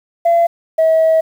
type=tone pair in turn; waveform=sine; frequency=680 / 643.5 Hz; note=F5 / E5; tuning=-46 / -42 cents; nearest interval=minor second; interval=96 cents; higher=first; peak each=-7 dBFS; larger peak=neither; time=0.25-0.47 / 0.78-1.21 s; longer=second; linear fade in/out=10 ms; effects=tanh soft clip ceiling -6 dBFS + 7-bit

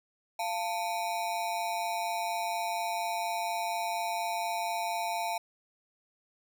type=ring-modulated tone; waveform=square; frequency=790 Hz; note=G5; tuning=13 cents sharp; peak=-28 dBFS; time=0.39-5.38 s; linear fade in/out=5 ms; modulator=97.9 Hz; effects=none

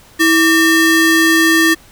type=ring-modulated tone; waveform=square; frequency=744 Hz; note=F#5; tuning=9 cents sharp; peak=-6 dBFS; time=0.19-1.75 s; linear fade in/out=20 ms; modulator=1070 Hz; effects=pink hiss -44 dBFS RMS until 1.91 s

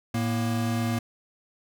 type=tone pair together; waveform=square; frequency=111.3 / 235.1 Hz; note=A2 / A#3; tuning=+20 / +15 cents; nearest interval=octave + minor second; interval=1295 cents; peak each=-28 dBFS; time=0.14-0.99 s; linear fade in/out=5 ms; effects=none

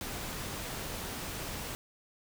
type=noise; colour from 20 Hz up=pink; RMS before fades=-39 dBFS; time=0.01-1.75 s; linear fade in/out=0 ms; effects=none

